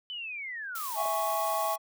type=linear sweep; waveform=sine; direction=down; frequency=3043 to 604 Hz; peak=-35 dBFS; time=0.1-1.06 s; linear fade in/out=0 ms
type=noise; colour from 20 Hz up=blue; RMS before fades=-38 dBFS; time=0.75-1.76 s; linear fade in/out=5 ms
type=chord; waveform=triangle; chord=C# minor; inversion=first; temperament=equal; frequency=659.3 / 830.6 / 1108.7 Hz; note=E5 / G#5 / C#6; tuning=0 / 0 / 0 cents; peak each=-30 dBFS; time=0.95-1.78 s; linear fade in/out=50 ms
effects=none